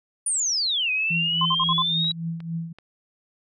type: exponential two-way sweep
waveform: sine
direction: down then up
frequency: 9630 to 2489 to 3901 Hz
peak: -21 dBFS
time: 0.26-2.12 s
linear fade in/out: 5 ms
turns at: 0.91 s
type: tone with tremolo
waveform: sine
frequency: 165.8 Hz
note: E3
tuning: 10 cents sharp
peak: -24 dBFS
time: 1.1-2.73 s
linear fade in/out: 10 ms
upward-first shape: triangle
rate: 3.6 Hz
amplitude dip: 75%
type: tone bursts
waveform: sine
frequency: 1046.5 Hz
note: C6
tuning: in tune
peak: -20 dBFS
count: 5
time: 1.41-1.823 s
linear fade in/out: 5 ms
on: 45 ms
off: 47 ms
type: clicks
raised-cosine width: 0.3 ms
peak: -29 dBFS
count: 4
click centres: 2.045 / 2.11 / 2.404 / 2.786 s
effects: none